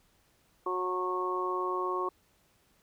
harmonic tone, 182.8 Hz, F#3, 21 cents flat, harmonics 2 / 3 / 4 / 5 / 6, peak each -33 / -42 / -43 / -39 / -32 dBFS, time 0.66-2.09 s, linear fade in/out 5 ms, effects pink hiss -68 dBFS RMS until 2.82 s

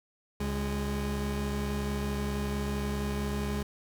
30% pulse tone pair together, 70.61 / 205.7 Hz, C#2 / G#3, +33 / -16 cents, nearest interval octave + perfect fifth, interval 1851 cents, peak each -30 / -30 dBFS, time 0.4-3.63 s, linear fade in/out 5 ms, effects none

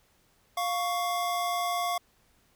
square tone pair together, 702 / 1114.4 Hz, F5 / C#6, +9 / +9 cents, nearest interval minor sixth, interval 800 cents, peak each -30 / -32 dBFS, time 0.57-1.98 s, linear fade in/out 5 ms, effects pink hiss -66 dBFS RMS until 2.55 s

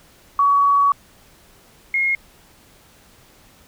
sine tone pair in turn, 1129 / 2150 Hz, C#6 / C7, +31 / +47 cents, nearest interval major seventh, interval 1116 cents, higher second, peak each -12 / -16 dBFS, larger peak first, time 0.39-0.92 / 1.94-2.15 s, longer first, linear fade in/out 2 ms, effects pink hiss -51 dBFS RMS until 3.67 s

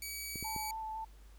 10% pulse tone, 2277 Hz, C#7, 46 cents sharp, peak -31 dBFS, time 0.02-0.71 s, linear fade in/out 2 ms
clicks, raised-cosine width 3 ms, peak -31 dBFS, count 3, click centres 0.358 / 0.427 / 0.563 s
sine tone with vibrato, 880 Hz, A5, in tune, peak -38 dBFS, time 0.44-1.05 s, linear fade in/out 10 ms, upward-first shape square, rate 3.9 Hz, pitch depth 11 cents each way
effects added 50 Hz sine -53 dBFS peak until 1.38 s + pink hiss -66 dBFS RMS until 1.38 s

